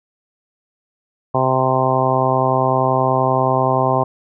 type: harmonic tone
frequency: 130.4 Hz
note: C3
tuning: 5 cents flat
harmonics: 1 / 2 / 3 / 4 / 5 / 6 / 7 / 8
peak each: -21 / -25 / -23 / -23 / -20 / -21 / -22 / -21 dBFS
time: 1.34-4.04 s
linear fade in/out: 10 ms
effects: none